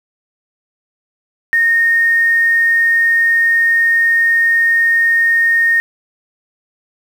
sine tone with quantisation, 1844 Hz, A#6, 19 cents flat, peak -9 dBFS, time 1.53-5.8 s, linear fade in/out 0 ms, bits 6, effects none

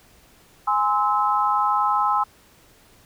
sine chord, Ab augmented, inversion none, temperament just, 830.6 / 1038.3 / 1297.8 Hz, Ab5 / C6 / E6, 0 / -14 / -27 cents, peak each -22 dBFS, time 0.67-2.24 s, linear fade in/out 10 ms, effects pink hiss -54 dBFS RMS until 3.05 s

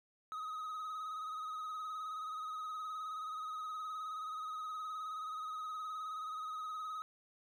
triangle tone with vibrato, 1263 Hz, D#6, 26 cents sharp, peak -38 dBFS, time 0.32-7.02 s, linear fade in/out 0 ms, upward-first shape sine, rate 19 Hz, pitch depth 39 cents each way, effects none

